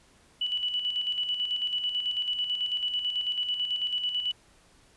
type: tone with tremolo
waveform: sine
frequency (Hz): 2960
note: F#7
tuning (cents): 0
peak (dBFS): -25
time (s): 0.41-4.32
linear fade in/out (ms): 5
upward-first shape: square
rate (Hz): 9.1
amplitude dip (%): 50
effects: pink hiss -60 dBFS RMS until 4.96 s + resampled to 24000 Hz